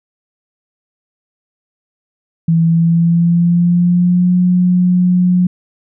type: tone with pitch glide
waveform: sine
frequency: 165.1 to 180.04 Hz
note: E3 to F#3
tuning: +3 to -47 cents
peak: -8 dBFS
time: 2.48-5.47 s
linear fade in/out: 5 ms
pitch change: +150 cents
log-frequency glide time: 2.64-4.34 s
effects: none